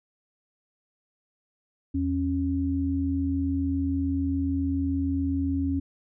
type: tone pair together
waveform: sine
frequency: 82.41 / 274.2 Hz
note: E2 / C#4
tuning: 0 / -19 cents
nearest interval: octave + major sixth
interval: 2081 cents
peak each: -28 / -25 dBFS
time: 1.94-5.8 s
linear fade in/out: 10 ms
effects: none